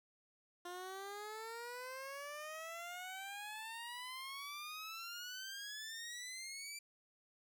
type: exponential sweep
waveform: 15% pulse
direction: up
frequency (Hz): 350 to 2349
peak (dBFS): -39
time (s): 0.65-6.79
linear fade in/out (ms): 5
effects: none